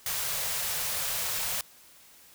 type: band-stop noise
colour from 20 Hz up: white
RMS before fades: -31 dBFS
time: 0.06-1.61 s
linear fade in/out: 2 ms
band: 190 to 440 Hz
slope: 48 dB/octave
effects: white hiss -55 dBFS RMS until 2.34 s